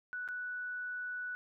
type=tone with dropouts; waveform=sine; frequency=1480 Hz; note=F#6; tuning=in tune; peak=-37 dBFS; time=0.13-1.35 s; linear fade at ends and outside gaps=0 ms; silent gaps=0.278-0.287 s; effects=none